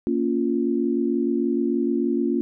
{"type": "chord", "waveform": "sine", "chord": "Bb minor", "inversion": "none", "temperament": "just", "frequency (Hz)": [233.1, 279.7, 349.6], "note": ["Bb3", "Db4", "F4"], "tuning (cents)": [0, 16, 2], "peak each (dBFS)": -24, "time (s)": [0.07, 2.41], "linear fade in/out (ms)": 0, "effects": []}